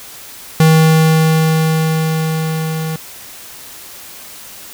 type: tone with level ramp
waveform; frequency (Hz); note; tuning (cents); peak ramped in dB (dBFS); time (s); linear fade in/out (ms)
square; 159.3; D#3; +41; -6 to -19; 0.6-2.96; 2
effects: white hiss -34 dBFS RMS until 4.73 s